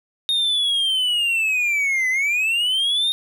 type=linear two-way sweep; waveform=triangle; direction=down then up; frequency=3711 to 2002 to 3711 Hz; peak=-16 dBFS; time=0.29-3.12 s; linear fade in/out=0 ms; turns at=2.09 s; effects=none